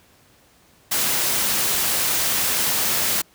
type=noise; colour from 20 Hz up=white; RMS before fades=-21 dBFS; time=0.91-3.22 s; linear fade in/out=10 ms; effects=pink hiss -55 dBFS RMS until 3.34 s + high-pass 60 Hz 12 dB/octave